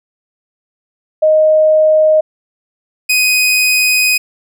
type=tone pair in turn; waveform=sine / sawtooth; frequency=622.3 / 2501 Hz; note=D#5 / D#7; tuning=0 / +8 cents; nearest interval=2 octaves; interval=2408 cents; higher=second; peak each=-6 dBFS; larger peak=neither; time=1.22-2.21 / 3.09-4.18 s; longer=second; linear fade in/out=10 ms; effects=none